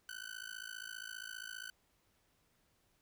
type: tone with amplitude modulation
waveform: sawtooth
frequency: 1508 Hz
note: F#6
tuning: 32 cents sharp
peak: -37 dBFS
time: 0.09-1.7 s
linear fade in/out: 0 ms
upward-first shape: sine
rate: 55 Hz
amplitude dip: 100%
effects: pink hiss -75 dBFS RMS until 3.01 s